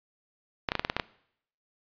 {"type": "clicks", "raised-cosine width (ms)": 0.3, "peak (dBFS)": -10, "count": 8, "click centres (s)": [0.688, 0.719, 0.753, 0.795, 0.849, 0.899, 0.966, 0.998], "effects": ["noise-tail reverb RT60 0.7 s tail -21 dB re dry", "resampled to 11025 Hz"]}